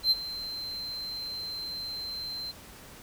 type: tone with ADSR envelope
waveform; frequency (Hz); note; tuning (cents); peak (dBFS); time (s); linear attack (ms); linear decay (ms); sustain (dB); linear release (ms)
triangle; 4111; C8; -31; -17; 0.03-2.52; 80; 30; -16; 18
effects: pink hiss -49 dBFS RMS until 3.02 s